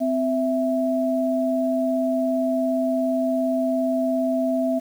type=tone pair together; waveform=sine; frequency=258 / 659.3 Hz; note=C4 / E5; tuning=-24 / 0 cents; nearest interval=octave + major third; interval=1624 cents; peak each=-22 dBFS; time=0-4.8 s; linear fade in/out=20 ms; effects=8-bit